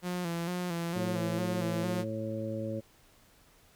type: tone with vibrato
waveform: sawtooth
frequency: 174 Hz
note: F3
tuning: 6 cents flat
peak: -28 dBFS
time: 0.02-2.05 s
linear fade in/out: 50 ms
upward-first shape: square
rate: 2.2 Hz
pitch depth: 49 cents each way
type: harmonic tone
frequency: 110 Hz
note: A2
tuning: in tune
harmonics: 1 / 2 / 3 / 4 / 5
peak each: -38 / -38 / -40 / -46 / -37 dBFS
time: 0.95-2.81 s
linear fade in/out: 20 ms
effects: pink hiss -62 dBFS RMS until 3.75 s